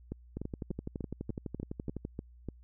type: two click trains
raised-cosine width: 3 ms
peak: -24 / -24 dBFS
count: 9 / 21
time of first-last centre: 0.12-2.487 / 0.37-2.051 s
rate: 3.38 / 11.9 Hz
effects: added 60 Hz sine -53 dBFS peak until 2.63 s